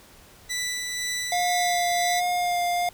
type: tone with tremolo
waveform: 15% pulse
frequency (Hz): 1978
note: B6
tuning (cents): +2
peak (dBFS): -20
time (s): 0.49-2.21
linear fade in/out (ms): 20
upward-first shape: sine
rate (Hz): 2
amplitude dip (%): 30
type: tone with vibrato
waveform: square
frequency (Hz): 708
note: F5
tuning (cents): +23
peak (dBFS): -23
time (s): 1.32-2.89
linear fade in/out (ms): 2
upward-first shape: sine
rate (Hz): 1.3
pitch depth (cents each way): 13
effects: pink hiss -51 dBFS RMS until 2.93 s